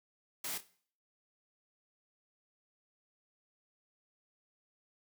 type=noise with echo; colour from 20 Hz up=white; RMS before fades=-39 dBFS; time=0.44-0.58 s; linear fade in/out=5 ms; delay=28 ms; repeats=2; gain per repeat=-12 dB; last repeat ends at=0.636 s; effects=noise-tail reverb RT60 0.5 s tail -18 dB re dry + high-pass 100 Hz 12 dB/octave